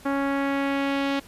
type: tone with low-pass filter sweep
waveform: sawtooth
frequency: 277.2 Hz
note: C#4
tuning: in tune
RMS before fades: -25 dBFS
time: 0.05-1.2 s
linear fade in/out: 10 ms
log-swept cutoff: 1500 to 3500 Hz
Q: 1.5
effects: pink hiss -49 dBFS RMS until 1.27 s + resampled to 32000 Hz